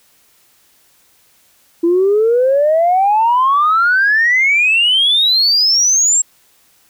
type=exponential sweep; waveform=sine; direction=up; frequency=332 to 7650 Hz; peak=-8 dBFS; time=1.83-6.22 s; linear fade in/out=10 ms; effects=tanh soft clip ceiling -5 dBFS + white hiss -53 dBFS RMS until 6.89 s